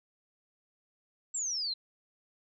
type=exponential sweep; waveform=sine; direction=down; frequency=7700 to 4019 Hz; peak=-31 dBFS; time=1.34-1.74 s; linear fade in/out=10 ms; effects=none